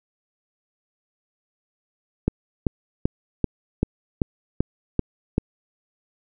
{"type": "click train", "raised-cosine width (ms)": 3, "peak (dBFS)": -6, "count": 9, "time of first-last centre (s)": [2.28, 5.381], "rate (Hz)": 2.58, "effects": []}